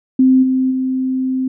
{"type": "tone with level steps", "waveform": "sine", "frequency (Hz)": 260, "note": "C4", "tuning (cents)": -11, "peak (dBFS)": [-7, -12, -15], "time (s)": [0.19, 1.48], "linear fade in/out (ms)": 5, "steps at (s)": [0.42, 0.7], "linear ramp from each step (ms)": 20, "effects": []}